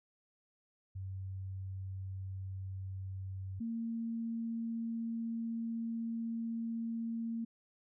sine tone pair in turn, 95.3 / 229 Hz, G2 / A#3, -48 / -31 cents, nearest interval octave + minor third, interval 1517 cents, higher second, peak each -39 / -35 dBFS, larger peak second, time 0.95-3.6 / 3.6-7.45 s, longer second, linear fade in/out 10 ms, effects none

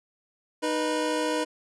25% pulse tone pair together, 308.1 / 489.1 Hz, D#4 / B4, -17 / -17 cents, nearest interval minor sixth, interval 800 cents, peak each -24 dBFS, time 0.62-1.45 s, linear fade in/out 20 ms, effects resampled to 24000 Hz

